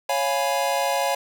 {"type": "chord", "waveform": "square", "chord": "C# dominant seventh", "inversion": "none", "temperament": "equal", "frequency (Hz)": [554.4, 698.5, 830.6, 987.8], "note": ["C#5", "E#5", "G#5", "B5"], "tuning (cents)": [0, 0, 0, 0], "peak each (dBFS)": [-26, -27, -27, -30], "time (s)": [0.09, 1.15], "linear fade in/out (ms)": 5, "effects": []}